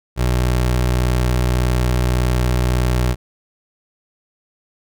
25% pulse tone, 61.74 Hz, B1, in tune, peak -11 dBFS, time 0.16-3.16 s, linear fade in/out 50 ms, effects none

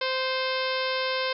harmonic tone with a mistuned harmonic, 520 Hz, C5, 11 cents flat, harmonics 1 / 2 / 3 / 4 / 5 / 6 / 7 / 8 / 9 / 10, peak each -29 / -32 / -34 / -35 / -36 / -37 / -37 / -38 / -39 / -39 dBFS, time 0.01-1.33 s, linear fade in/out 5 ms, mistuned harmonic 4, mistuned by +23 cents, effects none

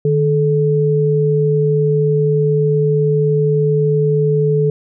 sine tone pair together, 151.8 / 432.1 Hz, D#3 / A4, -42 / -31 cents, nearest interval octave + tritone, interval 1811 cents, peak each -14 dBFS, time 0.05-4.7 s, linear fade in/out 2 ms, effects none

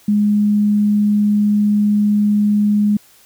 sine tone, 207.7 Hz, G#3, in tune, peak -11 dBFS, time 0.08-2.97 s, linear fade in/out 5 ms, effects white hiss -49 dBFS RMS until 3.25 s

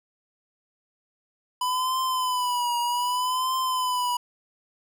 square tone with vibrato, 996 Hz, B5, 14 cents sharp, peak -24 dBFS, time 1.61-4.17 s, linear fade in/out 5 ms, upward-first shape triangle, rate 0.64 Hz, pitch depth 78 cents each way, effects none

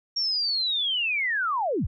sine linear sweep, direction down, 5588 to 32 Hz, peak -23 dBFS, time 0.16-1.87 s, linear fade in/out 10 ms, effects none

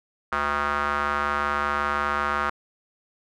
square tone with band-pass filter, 72.7 Hz, D2, 17 cents flat, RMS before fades -25 dBFS, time 0.32-2.5 s, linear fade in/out 5 ms, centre 1300 Hz, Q 3.7, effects none

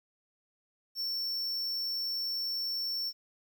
square tone, 5430 Hz, F8, 50 cents flat, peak -32 dBFS, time 0.95-3.13 s, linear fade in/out 50 ms, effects 11-bit

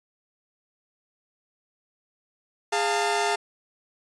sawtooth tone cluster, 411.5 / 698 / 898 Hz, G#4 / F5 / A5, -16 / -1 / +35 cents, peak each -23 dBFS, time 2.72-3.36 s, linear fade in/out 10 ms, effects resampled to 22050 Hz

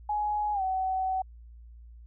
sine tone with pitch glide, 838 to 755.2 Hz, G#5 to F#5, +15 to +35 cents, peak -26 dBFS, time 0.09-1.22 s, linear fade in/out 5 ms, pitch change -180 cents, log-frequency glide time 0.53-0.62 s, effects added 58 Hz sine -46 dBFS peak until 2.06 s

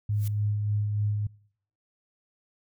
sine tone with tremolo, 104.3 Hz, G#2, 8 cents sharp, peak -23 dBFS, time 0.09-1.27 s, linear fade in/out 5 ms, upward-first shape sine, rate 3.4 Hz, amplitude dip 35%
blue noise with exponential growth, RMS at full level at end -37 dBFS, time 0.11-0.28 s, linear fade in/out 5 ms, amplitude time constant 35 ms
effects noise-tail reverb RT60 0.6 s tail -24 dB re dry

